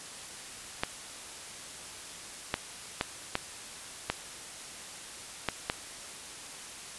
clicks, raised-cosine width 0.3 ms, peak -11 dBFS, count 7, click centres 0.835 / 2.541 / 3.011 / 3.354 / 4.1 / 5.487 / 5.699 s, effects white hiss -44 dBFS RMS until 6.98 s + resampled to 24000 Hz

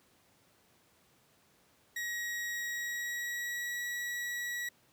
40% pulse tone with pitch glide, 1900 to 1927.6 Hz, A#6 to B6, +33 to -43 cents, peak -34 dBFS, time 1.96-4.69 s, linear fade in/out 5 ms, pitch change +24 cents, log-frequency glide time 2.54-3.8 s, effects pink hiss -67 dBFS RMS until 4.92 s + high-pass 100 Hz 12 dB/octave

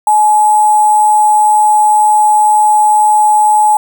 sine tone with sample-and-hold, 849 Hz, G#5, 38 cents sharp, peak -5 dBFS, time 0.07-3.77 s, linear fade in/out 2 ms, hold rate 8820 Hz, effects none

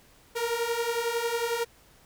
sawtooth beating tone pair, 461.3 / 472.3 Hz, A#4 / A#4, -18 / +23 cents, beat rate 11 Hz, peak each -27 / -25 dBFS, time 0.35-1.65 s, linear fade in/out 20 ms, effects pink hiss -58 dBFS RMS until 2.05 s

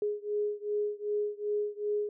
sine beating tone pair, 415.3 / 417.9 Hz, G#4 / G#4, 0 / +11 cents, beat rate 2.6 Hz, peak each -32 / -33 dBFS, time 0.02-2.09 s, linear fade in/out 2 ms, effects none

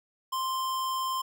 square tone, 1046.5 Hz, C6, in tune, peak -29 dBFS, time 0.32-1.22 s, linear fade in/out 10 ms, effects none

